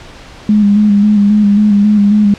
sine tone with vibrato, 206.7 Hz, G#3, 8 cents flat, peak -5 dBFS, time 0.49-2.34 s, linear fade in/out 2 ms, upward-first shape square, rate 3.7 Hz, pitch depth 33 cents each way, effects pink hiss -34 dBFS RMS until 2.38 s + low-pass 5000 Hz 12 dB/octave

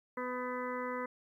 harmonic tone with a mistuned harmonic, 250 Hz, B3, 21 cents sharp, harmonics 1 / 2 / 4 / 5 / 6 / 7 / 8, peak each -42 / -39 / -41 / -44 / -49 / -50 / -46 dBFS, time 0.17-1.06 s, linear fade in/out 5 ms, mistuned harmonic 6, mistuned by +20 cents, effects 12-bit

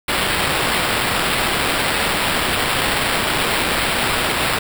white noise with sample-and-hold, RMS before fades -19 dBFS, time 0.08-4.59 s, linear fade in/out 5 ms, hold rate 6300 Hz, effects none

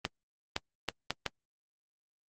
clicks, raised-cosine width 0.2 ms, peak -12 dBFS, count 5, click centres 0.051 / 0.564 / 0.887 / 1.106 / 1.263 s, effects Opus 24 kbps

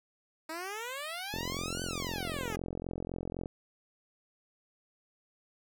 10% pulse exponential two-way sweep, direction up then down, 311.1 to 1543 to 402 Hz, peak -29 dBFS, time 0.49-2.56 s, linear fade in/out 5 ms, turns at 1.83 s
click train, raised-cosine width 2 ms, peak -24 dBFS, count 94, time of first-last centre 1.34-3.458 s, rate 43.9 Hz
effects none

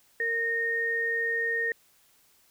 sine tone pair together, 461.6 / 1846.4 Hz, A#4 / A#6, -17 / -17 cents, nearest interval 2 octaves, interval 2400 cents, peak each -33 / -26 dBFS, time 0.2-1.72 s, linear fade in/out 2 ms, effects white hiss -63 dBFS RMS until 2.5 s

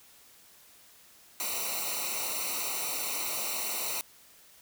white noise with comb filter, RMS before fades -33 dBFS, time 1.4-4.01 s, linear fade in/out 0 ms, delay 0.6 ms, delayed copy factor -1, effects white hiss -57 dBFS RMS until 4.61 s

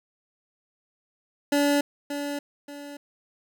25% pulse tone with echo, 287.4 Hz, D4, 37 cents flat, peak -16 dBFS, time 1.52-1.81 s, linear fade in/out 5 ms, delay 580 ms, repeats 2, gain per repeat -9 dB, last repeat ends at 2.97 s, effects none

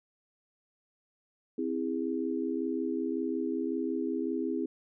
sine chord, C augmented, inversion none, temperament just, 261.6 / 327 / 408.8 Hz, C4 / E4 / G#4, 0 / -14 / -27 cents, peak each -33 / -33 / -35 dBFS, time 1.58-4.66 s, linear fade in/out 5 ms, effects none

